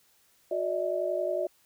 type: tone cluster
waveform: sine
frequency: 364.6 / 588 / 639 Hz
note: F#4 / D5 / D#5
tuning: -25 / +2 / +46 cents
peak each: -33 / -30 / -31 dBFS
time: 0.51-1.47 s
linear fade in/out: 5 ms
effects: white hiss -65 dBFS RMS until 1.65 s